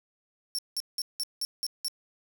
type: tone bursts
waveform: sawtooth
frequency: 5450 Hz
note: F8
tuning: 43 cents flat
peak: -26 dBFS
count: 7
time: 0.55-1.882 s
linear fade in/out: 0 ms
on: 36 ms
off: 180 ms
effects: none